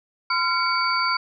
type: tone cluster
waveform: sine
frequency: 1022 / 1377 / 2244 / 4595 Hz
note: C6 / F6 / C#7 / D8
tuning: -41 / -25 / +21 / -39 cents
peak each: -25 / -23 / -28 / -26 dBFS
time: 0.3-1.17 s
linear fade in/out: 5 ms
effects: none